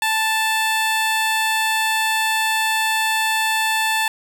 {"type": "tone", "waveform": "15% pulse", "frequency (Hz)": 880, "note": "A5", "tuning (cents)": 0, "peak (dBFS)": -11, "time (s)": [0.02, 4.08], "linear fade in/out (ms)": 2, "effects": []}